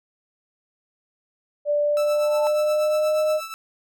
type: tone with pitch glide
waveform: sine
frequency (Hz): 587.3 to 615.8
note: D5 to D#5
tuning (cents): 0 to -18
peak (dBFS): -18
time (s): 1.65-3.41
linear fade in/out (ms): 50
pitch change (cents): +82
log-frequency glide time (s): 1.82-3.18
type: tone with exponential growth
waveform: sine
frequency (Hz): 880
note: A5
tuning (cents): 0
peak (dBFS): -23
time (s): 1.96-2.47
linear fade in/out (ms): 0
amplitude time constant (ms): 110
type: tone with tremolo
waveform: sawtooth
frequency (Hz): 1318.5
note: E6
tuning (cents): 0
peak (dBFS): -25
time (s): 1.97-3.54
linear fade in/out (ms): 0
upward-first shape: triangle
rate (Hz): 8.4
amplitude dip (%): 70
effects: none